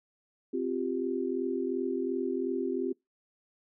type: chord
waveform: sine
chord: C suspended fourth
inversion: none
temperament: equal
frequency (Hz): 261.6 / 349.2 / 392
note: C4 / F4 / G4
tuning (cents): 0 / 0 / 0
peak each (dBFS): -33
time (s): 0.53-2.93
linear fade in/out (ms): 10
effects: noise-tail reverb RT60 0.2 s tail -26 dB re dry